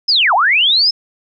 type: linear two-way sweep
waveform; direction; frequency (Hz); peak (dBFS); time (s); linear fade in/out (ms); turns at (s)
sine; down then up; 5274 to 662 to 5274; -9; 0.08-0.91; 10; 0.34
effects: none